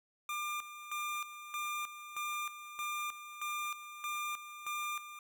25% pulse tone with tremolo, 1198 Hz, D6, 34 cents sharp, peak -32 dBFS, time 0.29-5.19 s, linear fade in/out 2 ms, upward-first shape square, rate 1.6 Hz, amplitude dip 70%, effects none

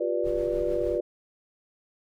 sine chord, G dominant seventh, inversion third, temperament just, 352.8 / 392 / 490 / 588 Hz, F4 / G4 / B4 / D5, +18 / 0 / -14 / +2 cents, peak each -29 / -33 / -29 / -29 dBFS, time 0-1.01 s, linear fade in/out 10 ms
brown noise with tremolo, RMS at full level -37 dBFS, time 0.23-1 s, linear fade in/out 50 ms, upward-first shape triangle, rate 6.6 Hz, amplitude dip 45%
effects none

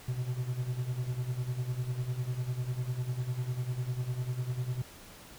triangle tone with tremolo, 125 Hz, B2, 21 cents sharp, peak -26 dBFS, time 0.08-4.82 s, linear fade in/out 5 ms, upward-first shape sine, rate 10 Hz, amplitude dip 75%, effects pink hiss -51 dBFS RMS until 5.38 s

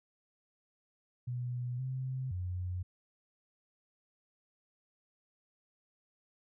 sine tone with pitch steps, 123.2 / 130.3 / 90.5 Hz, B2 / C3 / F#2, -4 / -7 / -38 cents, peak -34 dBFS, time 1.27-2.83 s, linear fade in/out 10 ms, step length 520 ms, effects none

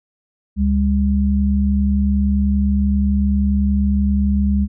sine tone pair together, 71.31 / 201.7 Hz, C#2 / G3, +50 / +50 cents, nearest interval octave + tritone, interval 1800 cents, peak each -16 dBFS, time 0.56-4.68 s, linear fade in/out 50 ms, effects none

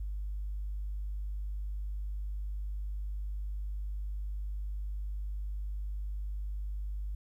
sine tone, 50 Hz, G1, 35 cents sharp, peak -33 dBFS, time 0-7.15 s, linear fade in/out 5 ms, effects tanh soft clip ceiling -29 dBFS + 12-bit

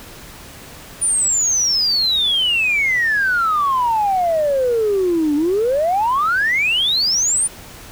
sine exponential two-way sweep, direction down then up, 9570 to 286.5 to 9570 Hz, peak -13 dBFS, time 1.01-7.48 s, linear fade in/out 20 ms, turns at 5.35 s, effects tanh soft clip ceiling -10 dBFS + pink hiss -38 dBFS RMS until 7.91 s

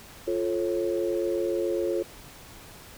sine chord, F augmented, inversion none, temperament just, 349.2 / 436.5 / 545.7 Hz, F4 / A4 / C#5, 0 / -14 / -27 cents, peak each -27 / -30 / -30 dBFS, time 0.27-2.03 s, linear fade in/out 10 ms, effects pink hiss -47 dBFS RMS until 2.97 s

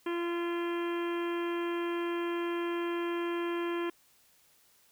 harmonic tone with a mistuned harmonic, 343.5 Hz, F4, 29 cents flat, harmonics 1 / 2 / 3 / 4 / 5 / 6 / 7 / 8 / 9, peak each -31 / -47 / -40 / -46 / -45 / -50 / -48 / -50 / -49 dBFS, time 0.06-3.9 s, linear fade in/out 5 ms, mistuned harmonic 9, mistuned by +47 cents, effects white hiss -65 dBFS RMS until 4.91 s

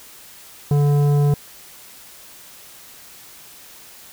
triangle tone with tanh clipping, 144.7 Hz, D3, 25 cents flat, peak -15 dBFS, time 0.71-1.34 s, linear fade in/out 2 ms, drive 16 dB, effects white hiss -43 dBFS RMS until 4.12 s

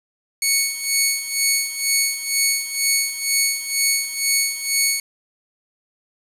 10% pulse tone with tremolo, 2217 Hz, C#7, in tune, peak -6 dBFS, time 0.42-5 s, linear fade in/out 2 ms, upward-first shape sine, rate 2.1 Hz, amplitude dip 75%, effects resampled to 32000 Hz + 7-bit

